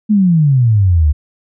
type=exponential sweep; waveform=sine; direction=down; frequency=219.1 to 70.6 Hz; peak=-7 dBFS; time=0.09-1.13 s; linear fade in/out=20 ms; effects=none